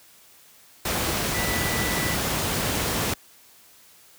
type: tone in noise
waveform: sine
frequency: 1975.5 Hz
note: B6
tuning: in tune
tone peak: -30 dBFS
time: 1.34-2.15 s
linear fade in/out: 5 ms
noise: pink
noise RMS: -25 dBFS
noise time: 0.85-3.14 s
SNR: -8 dB
effects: white hiss -53 dBFS RMS until 4.18 s + high-pass 60 Hz 12 dB/octave